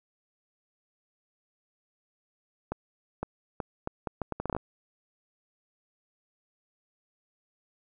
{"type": "accelerating click train", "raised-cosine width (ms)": 1, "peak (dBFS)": -17, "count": 13, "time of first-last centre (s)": [2.72, 4.566], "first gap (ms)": 510, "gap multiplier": 0.73, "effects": []}